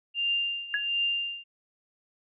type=tone with tremolo; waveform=sine; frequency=2794 Hz; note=F7; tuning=in tune; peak=-23 dBFS; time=0.14-1.44 s; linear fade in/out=50 ms; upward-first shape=triangle; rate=1.4 Hz; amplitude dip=85%
type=tone with exponential decay; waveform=sine; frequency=1678 Hz; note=G#6; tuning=17 cents sharp; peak=-21 dBFS; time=0.74-0.89 s; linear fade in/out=1 ms; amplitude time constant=32 ms
effects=none